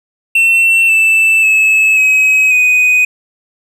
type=tone with pitch steps; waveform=triangle; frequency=2699 / 2647 / 2595 / 2545 / 2495 Hz; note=E7 / E7 / E7 / D#7 / D#7; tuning=+40 / +7 / -28 / +39 / +4 cents; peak=-5 dBFS; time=0.35-3.05 s; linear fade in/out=5 ms; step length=540 ms; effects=none